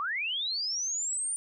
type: linear sweep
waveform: sine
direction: up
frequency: 1108.7 to 9180 Hz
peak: -29 dBFS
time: 0-1.36 s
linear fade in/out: 0 ms
effects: none